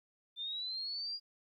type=linear sweep; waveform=sine; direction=up; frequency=3544 to 4852 Hz; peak=-37 dBFS; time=0.36-1.2 s; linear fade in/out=50 ms; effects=13-bit